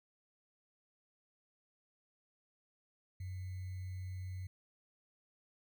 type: tone with sample-and-hold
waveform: sine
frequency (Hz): 92.5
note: F#2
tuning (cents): 0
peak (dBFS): -40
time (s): 3.2-4.47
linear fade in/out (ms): 5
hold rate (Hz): 2100
effects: none